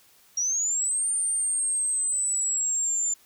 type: linear two-way sweep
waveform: sine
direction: up then down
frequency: 5640 to 9020 to 7140 Hz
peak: -23 dBFS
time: 0.37-3.14 s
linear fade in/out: 5 ms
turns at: 1.1 s
effects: white hiss -58 dBFS RMS until 3.25 s